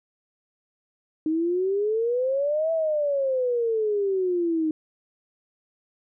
sine exponential two-way sweep, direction up then down, 308.5 to 659.3 to 308.5 Hz, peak -21 dBFS, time 1.26-4.71 s, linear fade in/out 2 ms, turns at 2.72 s, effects none

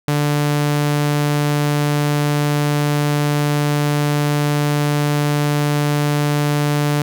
sawtooth tone, 146.83 Hz, D3, in tune, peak -11 dBFS, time 0.08-7.02 s, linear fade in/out 0 ms, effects none

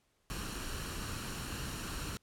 pink noise with comb filter, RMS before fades -40 dBFS, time 0.3-2.17 s, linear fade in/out 0 ms, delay 0.71 ms, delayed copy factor +0.5, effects pink hiss -75 dBFS RMS until 2.22 s + low-pass 12000 Hz 12 dB/octave

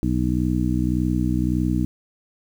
harmonic tone, 61.74 Hz, B1, in tune, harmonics 1 / 2 / 3 / 4 / 5, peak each -25 / -25 / -25 / -25 / -25 dBFS, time 0.03-1.85 s, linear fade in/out 0 ms, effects 8-bit

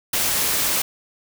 white noise, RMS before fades -21 dBFS, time 0.13-0.82 s, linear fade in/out 5 ms, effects none

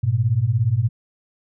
sine beating tone pair, 103.83 / 120.83 Hz, G#2 / B2, 0 / -37 cents, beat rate 17 Hz, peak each -20 / -18 dBFS, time 0.03-0.89 s, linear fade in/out 10 ms, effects none

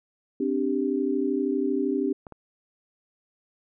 sine chord, C suspended second, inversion none, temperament just, 261.6 / 294.3 / 392.4 Hz, C4 / D4 / G4, 0 / +4 / +2 cents, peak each -27 dBFS, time 0.4-2.13 s, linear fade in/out 5 ms
clicks, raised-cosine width 1 ms, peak -27 dBFS, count 2, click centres 2.268 / 2.323 s
effects none

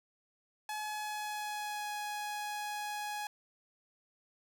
sawtooth tone with pitch glide, 850 to 834.9 Hz, G#5 to G#5, +40 to +9 cents, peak -33 dBFS, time 0.69-3.27 s, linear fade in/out 2 ms, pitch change -31 cents, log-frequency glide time 0.8-1.91 s, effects none

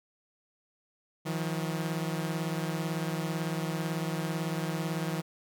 sawtooth beating tone pair, 159.5 / 177.5 Hz, D#3 / F3, +43 / +28 cents, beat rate 18 Hz, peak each -28 / -31 dBFS, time 1.25-5.22 s, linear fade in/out 20 ms, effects none

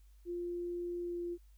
sine tone with pitch glide, 349.2 to 347 Hz, F4 to F4, 0 to -11 cents, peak -36 dBFS, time 0.25-1.38 s, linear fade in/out 50 ms, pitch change -11 cents, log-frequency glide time 1.02-1.2 s, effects added 50 Hz sine -57 dBFS peak until 1.57 s + white hiss -75 dBFS RMS until 1.57 s

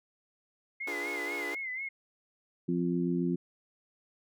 sine tone with vibrato, 2093 Hz, C7, in tune, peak -34 dBFS, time 0.8-1.89 s, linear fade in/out 10 ms, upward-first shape sine, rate 4.1 Hz, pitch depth 80 cents each way
sawtooth chord, D diminished seventh, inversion none, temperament equal with one note detuned, 293.7 / 349.2 / 415.3 / 484.6 Hz, D4 / F4 / Ab4 / Cb5, 0 / 0 / 0 / -33 cents, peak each -39 / -38 / -38 / -41 dBFS, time 0.87-1.55 s, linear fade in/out 5 ms
harmonic tone, 87.31 Hz, F2, in tune, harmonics 2 / 3 / 4, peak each -30 / -32 / -33 dBFS, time 2.68-3.36 s, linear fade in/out 10 ms
effects none

